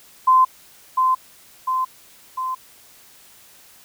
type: tone with echo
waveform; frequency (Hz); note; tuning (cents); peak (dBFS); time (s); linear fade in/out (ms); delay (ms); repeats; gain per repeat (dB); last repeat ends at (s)
sine; 1033; C6; -22; -10; 0.27-0.45; 10; 700; 3; -4; 2.55
effects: white hiss -49 dBFS RMS until 3.84 s